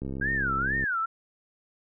click train, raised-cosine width 3 ms, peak -22 dBFS, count 56, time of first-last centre 0.02-0.84 s, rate 67.1 Hz
sine tone with vibrato, 1556 Hz, G6, 13 cents flat, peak -25 dBFS, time 0.21-1.06 s, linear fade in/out 10 ms, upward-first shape sine, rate 2.2 Hz, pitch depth 290 cents each way
effects none

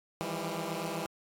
10% pulse tone cluster, 161.7 / 169.5 / 199.1 Hz, E3 / E3 / G3, -33 / +49 / +27 cents, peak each -30 dBFS, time 0.21-1.06 s, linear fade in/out 0 ms, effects AAC 64 kbps

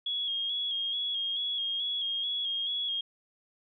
sine tone with vibrato, 3302 Hz, G#7, 11 cents flat, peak -29 dBFS, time 0.06-3.01 s, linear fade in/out 5 ms, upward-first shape square, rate 2.3 Hz, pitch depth 31 cents each way, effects none

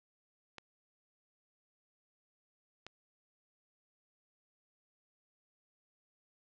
clicks, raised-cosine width 0.2 ms, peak -28 / -28 dBFS, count 2, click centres 0.583 / 2.866 s, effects low-pass 5000 Hz 12 dB/octave

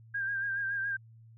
sine tone with vibrato, 1600 Hz, G6, 35 cents sharp, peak -30 dBFS, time 0.14-0.97 s, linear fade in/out 10 ms, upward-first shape sine, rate 7.1 Hz, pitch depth 43 cents each way, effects added 113 Hz sine -52 dBFS peak until 1.37 s

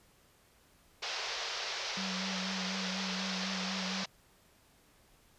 white band-pass noise, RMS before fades -38 dBFS, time 1.02-4.06 s, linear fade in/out 10 ms, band 410 to 5700 Hz, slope 48 dB/octave
triangle tone with vibrato, 188.6 Hz, F#3, 33 cents sharp, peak -36 dBFS, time 1.97-4.04 s, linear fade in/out 5 ms, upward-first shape sine, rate 4.1 Hz, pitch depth 26 cents each way
effects pink hiss -65 dBFS RMS until 5.38 s + resampled to 32000 Hz

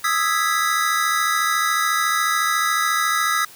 square chord, E major seventh, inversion third, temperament equal, 1244.5 / 1318.5 / 1661.2 / 1975.5 Hz, D#6 / E6 / G#6 / B6, 0 / 0 / 0 / 0 cents, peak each -23 / -24 / -26 / -25 dBFS, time 0.04-3.45 s, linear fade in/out 5 ms, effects white hiss -44 dBFS RMS until 3.55 s

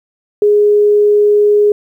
sine tone, 415.3 Hz, G#4, in tune, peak -6 dBFS, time 0.42-1.72 s, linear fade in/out 2 ms, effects 8-bit

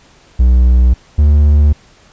triangle tone pair in turn, 61.74 / 73.67 Hz, B1 / D2, 0 / +6 cents, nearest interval minor third, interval 306 cents, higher second, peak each -3 dBFS, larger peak neither, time 0.39-0.94 / 1.18-1.73 s, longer neither, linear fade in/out 10 ms, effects pink hiss -46 dBFS RMS until 2.12 s + resampled to 16000 Hz

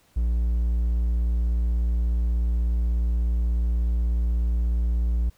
triangle tone, 58.27 Hz, A#1, in tune, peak -18 dBFS, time 0.16-5.3 s, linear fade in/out 10 ms, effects pink hiss -61 dBFS RMS until 5.37 s

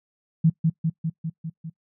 sine tone with echo, 161.9 Hz, E3, 31 cents flat, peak -13 dBFS, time 0.44-0.5 s, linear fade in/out 10 ms, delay 200 ms, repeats 6, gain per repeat -3 dB, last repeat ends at 1.7 s, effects noise-tail reverb RT60 0.1 s tail -21 dB re dry

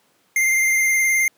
square tone with vibrato, 2098 Hz, C7, 4 cents sharp, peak -16 dBFS, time 0.36-1.28 s, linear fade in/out 2 ms, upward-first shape sine, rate 19 Hz, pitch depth 19 cents each way, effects pink hiss -61 dBFS RMS until 1.37 s + high-pass 200 Hz 12 dB/octave

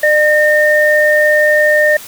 sine tone pair together, 603 / 1825.8 Hz, D5 / A#6, +46 / -36 cents, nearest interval octave + perfect fifth, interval 1918 cents, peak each -10 dBFS, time 0.03-1.97 s, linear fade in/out 5 ms, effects white hiss -32 dBFS RMS until 2.07 s

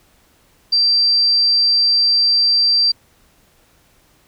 sine tone, 4700 Hz, D8, 1 cent sharp, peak -11 dBFS, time 0.72-2.92 s, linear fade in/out 10 ms, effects pink hiss -55 dBFS RMS until 4.27 s

